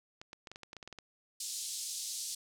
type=clicks; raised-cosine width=0.2 ms; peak=-29 dBFS; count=12; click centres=0.215 / 0.331 / 0.472 / 0.516 / 0.559 / 0.633 / 0.731 / 0.767 / 0.828 / 0.876 / 0.927 / 0.987 s
type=band-pass noise; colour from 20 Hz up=white; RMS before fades=-40 dBFS; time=1.4-2.35 s; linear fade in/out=5 ms; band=4000 to 9200 Hz; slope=24 dB/octave
effects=none